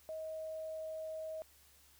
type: tone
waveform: sine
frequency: 633 Hz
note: D#5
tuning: 30 cents sharp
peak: -40 dBFS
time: 0.09-1.42 s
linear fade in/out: 0 ms
effects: added 71 Hz sine -70 dBFS peak until 1.99 s + white hiss -65 dBFS RMS until 1.99 s